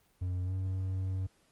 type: tone with pitch glide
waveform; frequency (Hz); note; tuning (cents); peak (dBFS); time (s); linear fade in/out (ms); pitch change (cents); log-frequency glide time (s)
triangle; 90.8 to 94.22; F#2 to F#2; -32 to +32; -29; 0.21-1.27; 10; +64; 0.44-0.53
effects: pink hiss -69 dBFS RMS until 1.51 s + Opus 24 kbps